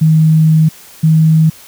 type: tone pair in turn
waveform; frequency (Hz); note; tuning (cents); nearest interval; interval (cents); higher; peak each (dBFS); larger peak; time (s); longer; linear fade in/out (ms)
sine; 157.9 / 158.73; D#3 / D#3; +26 / +35; unison; 9; second; -5; neither; 0.01-0.69 / 1.03-1.5; first; 10
effects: white hiss -38 dBFS RMS until 1.67 s